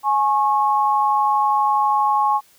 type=tone pair together; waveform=sine; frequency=840 / 1092.3 Hz; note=G#5 / C#6; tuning=+19 / -26 cents; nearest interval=perfect fourth; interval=455 cents; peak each=-17 / -18 dBFS; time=0.03-2.41 s; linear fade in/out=50 ms; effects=white hiss -54 dBFS RMS until 2.58 s